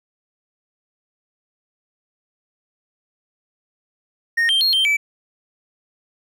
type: tone with pitch steps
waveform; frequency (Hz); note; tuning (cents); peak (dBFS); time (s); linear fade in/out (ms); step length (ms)
triangle; 1851 / 3159 / 4259 / 3143 / 2308; A#6 / G7 / C8 / G7 / D7; -13 / +13 / +30 / +4 / -31; -13; 4.37-4.97; 10; 120
effects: none